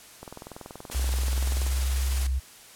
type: click train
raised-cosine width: 1 ms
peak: -25 dBFS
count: 31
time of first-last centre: 0.23-1.665 s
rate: 20.9 Hz
type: noise with tremolo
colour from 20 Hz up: white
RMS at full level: -34 dBFS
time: 0.91-2.27 s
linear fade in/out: 5 ms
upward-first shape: sine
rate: 20 Hz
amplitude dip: 30%
type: tone with pitch glide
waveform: sine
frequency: 63.9 to 65.51 Hz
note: C2 to C2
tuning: -40 to +3 cents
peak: -23 dBFS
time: 0.94-2.4 s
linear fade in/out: 20 ms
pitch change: +43 cents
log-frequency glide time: 1.12-1.63 s
effects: white hiss -49 dBFS RMS until 2.75 s + low-pass 12000 Hz 12 dB/octave